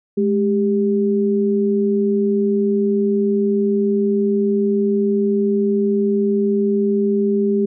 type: tone pair together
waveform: sine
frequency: 210 / 396.7 Hz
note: G#3 / G4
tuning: +19 / +21 cents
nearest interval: major seventh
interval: 1102 cents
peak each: -17 dBFS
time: 0.17-7.66 s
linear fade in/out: 10 ms
effects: none